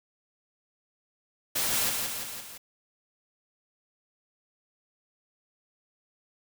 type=noise with echo; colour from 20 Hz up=white; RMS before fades=-28 dBFS; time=1.55-1.9 s; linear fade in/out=10 ms; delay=170 ms; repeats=4; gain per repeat=-4 dB; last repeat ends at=2.58 s; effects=none